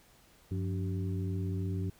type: harmonic tone with a mistuned harmonic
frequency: 95.9 Hz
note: G2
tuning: 37 cents flat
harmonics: 1 / 2 / 3 / 4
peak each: -32 / -38 / -42 / -44 dBFS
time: 0.51-1.9 s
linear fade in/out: 5 ms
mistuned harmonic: 2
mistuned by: -120 cents
effects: pink hiss -62 dBFS RMS until 1.99 s